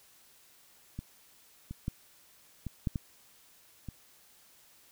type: clicks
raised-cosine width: 5 ms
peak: -25 / -27 / -20 / -24 / -17 / -20 / -27 dBFS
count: 7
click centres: 0.99 / 1.71 / 1.881 / 2.667 / 2.872 / 2.958 / 3.887 s
effects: white hiss -61 dBFS RMS until 4.91 s